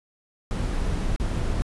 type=noise with dropouts; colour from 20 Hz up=brown; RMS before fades=-25 dBFS; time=0.51-1.62 s; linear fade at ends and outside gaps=0 ms; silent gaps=1.162-1.199 s; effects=resampled to 24000 Hz